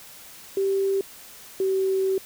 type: tone pair in turn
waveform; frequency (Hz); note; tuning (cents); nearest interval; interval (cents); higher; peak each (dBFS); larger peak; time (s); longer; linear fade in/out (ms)
sine; 390 / 382.6; G4 / G4; -9 / -42; unison; 33; first; -20; neither; 0.57-1.01 / 1.6-2.18; second; 2
effects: white hiss -45 dBFS RMS until 2.25 s